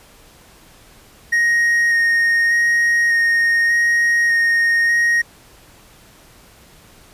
triangle tone with vibrato, 1864.7 Hz, A#6, in tune, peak -11 dBFS, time 1.32-5.22 s, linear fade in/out 10 ms, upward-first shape square, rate 0.84 Hz, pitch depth 9 cents each way, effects pink hiss -47 dBFS RMS until 7.13 s + resampled to 32000 Hz

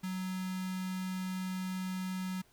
square tone with notch filter, 185.9 Hz, F#3, 8 cents sharp, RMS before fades -37 dBFS, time 0.03-2.42 s, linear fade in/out 10 ms, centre 540 Hz, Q 1.1, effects pink hiss -66 dBFS RMS until 2.52 s

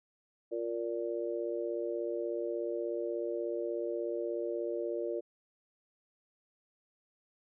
harmonic tone, 116.54 Hz, A#2, in tune, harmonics 3 / 4 / 5, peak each -36 / -37 / -38 dBFS, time 0.51-5.21 s, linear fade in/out 20 ms, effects none

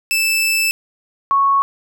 sawtooth / sine tone pair in turn, 2637 / 1105.5 Hz, E7 / C#6, 0 / -5 cents, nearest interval octave + minor third, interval 1505 cents, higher first, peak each -11 / -11 dBFS, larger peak neither, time 0.11-0.71 / 1.31-1.62 s, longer first, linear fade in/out 0 ms, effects none

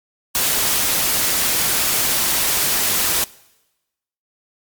white noise, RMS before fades -18 dBFS, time 0.35-3.24 s, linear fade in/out 0 ms, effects noise-tail reverb RT60 1.0 s tail -22 dB re dry + MP3 96 kbps

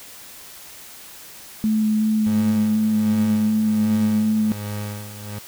sine tone with vibrato, 216 Hz, A3, 32 cents flat, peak -16 dBFS, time 1.64-4.52 s, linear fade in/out 0 ms, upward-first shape square, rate 2.7 Hz, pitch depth 8 cents each way
30% pulse tone with tremolo, 103.83 Hz, G#2, in tune, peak -23 dBFS, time 2.26-5.39 s, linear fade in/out 5 ms, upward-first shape sine, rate 1.3 Hz, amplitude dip 70%
effects white hiss -41 dBFS RMS until 5.47 s

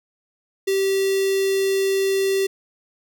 square tone with notch filter, 388.6 Hz, G4, 15 cents flat, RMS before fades -20 dBFS, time 0.67-2.47 s, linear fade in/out 10 ms, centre 1200 Hz, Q 1.7, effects none

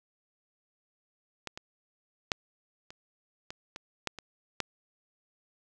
clicks, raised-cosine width 0.2 ms, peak -19 / -23 / -9 / -28 / -22 / -23 / -13 / -24 / -12 dBFS, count 9, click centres 1.473 / 1.575 / 2.318 / 2.905 / 3.505 / 3.761 / 4.073 / 4.187 / 4.603 s, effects none

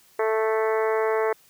harmonic tone, 220 Hz, A3, in tune, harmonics 2 / 3 / 4 / 5 / 6 / 7 / 8 / 9 / 10, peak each -22 / -29 / -30 / -32 / -35 / -38 / -37 / -36 / -42 dBFS, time 0.19-1.33 s, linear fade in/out 5 ms, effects white hiss -57 dBFS RMS until 1.49 s

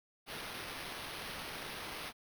violet noise with sample-and-hold, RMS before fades -44 dBFS, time 0.26-2.13 s, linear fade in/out 50 ms, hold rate 7350 Hz, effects none

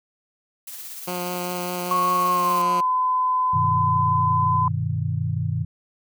blue noise with tremolo, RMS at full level -35 dBFS, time 0.67-2.62 s, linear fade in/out 5 ms, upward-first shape sine, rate 17 Hz, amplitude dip 30%
10% pulse tone with vibrato, 178.4 Hz, F3, 37 cents sharp, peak -18 dBFS, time 1.07-2.81 s, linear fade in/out 10 ms, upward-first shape triangle, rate 5 Hz, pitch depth 12 cents each way
sine tone with pitch glide, 1100 to 1014.5 Hz, C#6 to B5, -14 to +46 cents, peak -18 dBFS, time 1.91-4.68 s, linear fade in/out 2 ms, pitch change -140 cents, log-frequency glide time 2.23-2.7 s
sine chord, G augmented, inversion none, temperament equal, 98 / 123.47 / 155.56 Hz, G2 / B2 / D#3, 0 / 0 / 0 cents, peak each -26 dBFS, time 3.53-5.65 s, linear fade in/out 10 ms
effects none

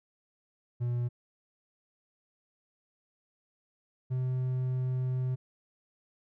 triangle tone pair in turn, 121.1 / 128.06 Hz, B2 / C3, -34 / -37 cents, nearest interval minor second, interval 97 cents, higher second, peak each -26 dBFS, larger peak neither, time 0.8-1.09 / 4.1-5.36 s, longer second, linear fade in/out 20 ms, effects none

